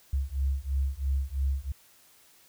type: beating tone pair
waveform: sine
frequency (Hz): 66.7 / 69.7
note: C2 / C#2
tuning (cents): +34 / +10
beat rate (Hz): 3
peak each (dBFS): -29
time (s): 0.13-1.72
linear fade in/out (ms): 5
effects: white hiss -59 dBFS RMS until 2.48 s